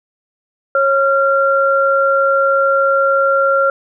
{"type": "tone pair together", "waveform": "sine", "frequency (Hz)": [547, 1378.4], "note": ["C#5", "F6"], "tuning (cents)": [-23, -23], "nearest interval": "octave + major third", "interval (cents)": 1600, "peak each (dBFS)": -13, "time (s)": [0.75, 3.7], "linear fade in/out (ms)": 2, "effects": []}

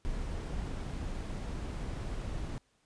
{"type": "noise", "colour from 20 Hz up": "brown", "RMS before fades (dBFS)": -37, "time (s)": [0.05, 2.58], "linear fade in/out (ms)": 0, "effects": ["pink hiss -72 dBFS RMS until 2.85 s", "resampled to 22050 Hz"]}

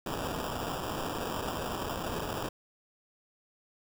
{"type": "noise with sample-and-hold", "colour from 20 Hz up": "white", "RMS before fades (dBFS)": -35, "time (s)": [0.06, 2.49], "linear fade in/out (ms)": 5, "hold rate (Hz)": 2100, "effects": []}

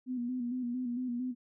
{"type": "tone with vibrato", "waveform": "sine", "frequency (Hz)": 246.9, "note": "B3", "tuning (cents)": 0, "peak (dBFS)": -32, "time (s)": [0.06, 1.35], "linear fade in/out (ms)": 50, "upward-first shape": "square", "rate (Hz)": 4.4, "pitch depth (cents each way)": 48, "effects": []}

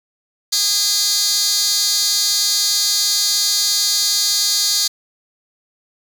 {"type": "tone with high-pass filter", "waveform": "15% pulse", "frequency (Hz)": 408.5, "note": "G#4", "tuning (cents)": -29, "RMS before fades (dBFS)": -17, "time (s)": [0.52, 4.88], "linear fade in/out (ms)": 10, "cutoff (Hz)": 5000, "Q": 4, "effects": []}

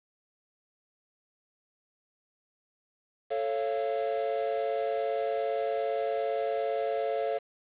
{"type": "chord", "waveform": "triangle", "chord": "A augmented", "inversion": "none", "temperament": "just", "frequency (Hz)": [440, 550, 687.5], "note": ["A4", "C#5", "E#5"], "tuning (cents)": [0, -14, -27], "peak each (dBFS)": -30, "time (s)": [3.3, 7.39], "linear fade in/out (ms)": 20, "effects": ["resampled to 8000 Hz", "8-bit"]}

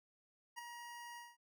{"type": "tone with ADSR envelope", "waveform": "25% pulse", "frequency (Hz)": 951, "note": "A#5", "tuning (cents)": 34, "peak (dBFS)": -39, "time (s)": [0.56, 1.37], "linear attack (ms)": 26, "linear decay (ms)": 10, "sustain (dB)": -6, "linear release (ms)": 200, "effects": []}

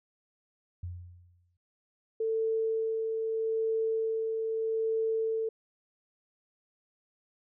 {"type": "tone with exponential decay", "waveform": "sine", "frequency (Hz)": 88.3, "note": "F2", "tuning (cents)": 20, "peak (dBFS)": -33, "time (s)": [0.83, 1.57], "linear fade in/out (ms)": 5, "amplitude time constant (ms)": 160}
{"type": "tone with tremolo", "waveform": "sine", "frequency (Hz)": 445.7, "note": "A4", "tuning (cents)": 22, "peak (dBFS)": -26, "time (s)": [2.2, 5.49], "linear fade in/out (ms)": 5, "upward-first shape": "sine", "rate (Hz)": 0.8, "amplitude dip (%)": 30}
{"effects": []}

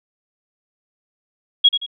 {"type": "tone with echo", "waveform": "sine", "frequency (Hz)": 3310, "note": "G#7", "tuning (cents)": -6, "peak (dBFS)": -7, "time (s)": [1.64, 1.69], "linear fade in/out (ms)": 10, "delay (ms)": 87, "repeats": 2, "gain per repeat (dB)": -9, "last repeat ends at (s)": 1.864, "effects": []}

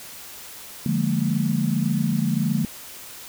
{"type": "chord", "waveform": "sine", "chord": "Bb dominant seventh", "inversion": "first", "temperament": "equal with one note detuned", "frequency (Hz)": [146.83, 174.61, 207.7, 229.5], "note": ["D3", "F3", "Ab3", "Bb3"], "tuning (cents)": [0, 0, 0, -27], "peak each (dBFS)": -25, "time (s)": [0.86, 2.65], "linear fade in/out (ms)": 2, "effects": ["white hiss -40 dBFS RMS until 3.28 s"]}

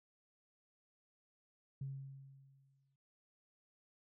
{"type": "tone with exponential decay", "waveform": "sine", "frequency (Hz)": 136.2, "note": "C#3", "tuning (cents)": -30, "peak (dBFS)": -38, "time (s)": [1.81, 2.96], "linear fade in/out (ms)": 5, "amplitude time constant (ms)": 250, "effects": ["noise-tail reverb RT60 0.6 s tail -23 dB re dry", "tanh soft clip ceiling -34 dBFS"]}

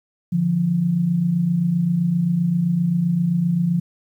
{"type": "tone pair together", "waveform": "sine", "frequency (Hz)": [146.23, 173.9], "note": ["D3", "F3"], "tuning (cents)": [-7, -7], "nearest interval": "minor third", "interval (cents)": 300, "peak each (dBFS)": [-24, -17], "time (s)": [0.32, 3.8], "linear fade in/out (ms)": 10, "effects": ["9-bit"]}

